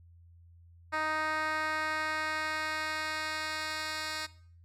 10% pulse tone with band-pass filter sweep, 311.1 Hz, D#4, in tune, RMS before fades -34 dBFS, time 0.92-4.27 s, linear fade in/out 20 ms, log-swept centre 1400 to 4100 Hz, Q 0.92, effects noise-tail reverb RT60 0.5 s tail -18 dB re dry + added 85 Hz sine -54 dBFS peak until 4.64 s

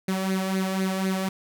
sawtooth tone with flanger, 189.9 Hz, F#3, 45 cents sharp, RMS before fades -26 dBFS, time 0.08-1.29 s, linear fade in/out 5 ms, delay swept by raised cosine 0.46 to 1.76 ms, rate 4 Hz, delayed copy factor +0.65, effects none

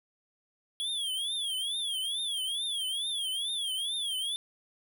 square tone with vibrato, 3322 Hz, G#7, in tune, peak -31 dBFS, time 0.8-4.36 s, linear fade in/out 0 ms, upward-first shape triangle, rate 2.3 Hz, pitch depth 180 cents each way, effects none

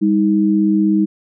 sine tone pair together, 200 / 316.2 Hz, G3 / D#4, +35 / +28 cents, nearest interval minor sixth, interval 793 cents, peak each -14 dBFS, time 0.01-1.06 s, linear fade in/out 20 ms, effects none

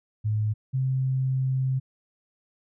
sine tone pair in turn, 107.1 / 131.4 Hz, A2 / C3, -46 / +8 cents, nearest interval major third, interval 354 cents, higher second, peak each -22 dBFS, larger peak neither, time 0.24-0.54 / 0.73-1.8 s, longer second, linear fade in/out 20 ms, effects none

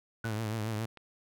sawtooth tone with vibrato, 109.8 Hz, A2, 3 cents flat, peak -28 dBFS, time 0.24-0.86 s, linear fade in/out 10 ms, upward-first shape triangle, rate 7.2 Hz, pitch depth 85 cents each way
sine tone with exponential decay, 1480 Hz, F#6, in tune, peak -35 dBFS, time 0.24-0.44 s, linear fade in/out 2 ms, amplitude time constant 42 ms
click, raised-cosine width 0.3 ms, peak -33 dBFS, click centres 0.973 s
effects none

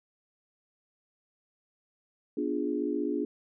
sine chord, B diminished seventh, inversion none, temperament equal, 246.9 / 293.7 / 349.2 / 415.3 Hz, B3 / D4 / F4 / Ab4, 0 / 0 / 0 / 0 cents, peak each -35 / -31 / -34 / -34 dBFS, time 2.37-3.25 s, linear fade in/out 5 ms, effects none

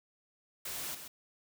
white noise with echo, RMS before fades -40 dBFS, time 0.65-0.95 s, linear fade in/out 5 ms, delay 130 ms, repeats 1, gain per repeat -7 dB, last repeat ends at 1.08 s, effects none

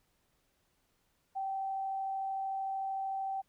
sine tone with frequency modulation, 775 Hz, G5, 20 cents flat, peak -33 dBFS, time 1.35-3.42 s, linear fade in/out 20 ms, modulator 33.3 Hz, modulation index 0.2, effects pink hiss -75 dBFS RMS until 3.48 s

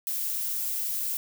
violet noise, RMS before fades -30 dBFS, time 0.07-1.17 s, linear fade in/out 0 ms, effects none

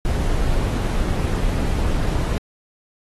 brown noise, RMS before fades -20 dBFS, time 0.05-2.38 s, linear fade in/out 0 ms, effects AAC 32 kbps

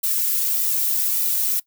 violet noise with flanger, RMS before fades -21 dBFS, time 0.03-1.6 s, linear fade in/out 10 ms, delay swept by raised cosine 1.8 to 2.63 ms, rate 1.7 Hz, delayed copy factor -0.9, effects noise-tail reverb RT60 0.1 s tail -20 dB re dry

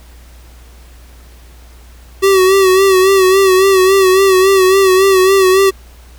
square tone with vibrato, 381.4 Hz, G4, 47 cents flat, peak -7 dBFS, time 2.22-5.71 s, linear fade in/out 20 ms, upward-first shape sine, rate 3.6 Hz, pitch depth 52 cents each way, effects added 60 Hz sine -36 dBFS peak until 6.18 s + pink hiss -45 dBFS RMS until 6.18 s

